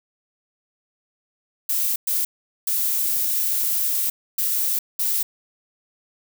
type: noise bursts at uneven times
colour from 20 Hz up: violet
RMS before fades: -22 dBFS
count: 5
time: 1.69-1.96 / 2.07-2.25 / 2.67-4.1 / 4.38-4.79 / 4.99-5.23 s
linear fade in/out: 5 ms
effects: none